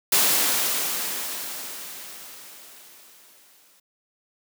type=noise with exponential decay; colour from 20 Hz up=white; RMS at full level=-18 dBFS; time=0.12-3.8 s; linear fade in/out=5 ms; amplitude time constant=800 ms; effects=high-pass 200 Hz 12 dB/octave